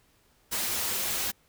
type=noise with comb filter; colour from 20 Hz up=white; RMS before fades=-30 dBFS; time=0.51-1.32 s; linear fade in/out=20 ms; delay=6.9 ms; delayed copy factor=-0.5; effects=pink hiss -65 dBFS RMS until 1.48 s